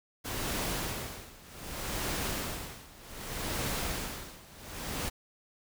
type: noise with tremolo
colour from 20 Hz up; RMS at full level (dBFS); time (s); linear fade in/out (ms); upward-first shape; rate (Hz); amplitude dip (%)
pink; -33; 0.24-5.1; 20; sine; 0.65; 90
effects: none